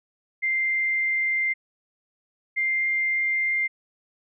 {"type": "tone pair in turn", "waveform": "sine", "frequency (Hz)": [2093, 2101], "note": ["C7", "C7"], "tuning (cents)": [0, 7], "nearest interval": "unison", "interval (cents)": 7, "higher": "second", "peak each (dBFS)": [-21, -21], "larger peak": "neither", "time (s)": [[0.42, 1.54], [2.56, 3.68]], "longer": "neither", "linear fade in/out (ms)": 20, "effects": []}